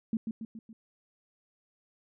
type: tone with echo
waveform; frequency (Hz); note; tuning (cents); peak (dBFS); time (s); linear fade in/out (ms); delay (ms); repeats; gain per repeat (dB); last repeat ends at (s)
sine; 223.3; A3; +26; -26; 0.13-0.17; 2; 140; 4; -5; 0.73
effects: none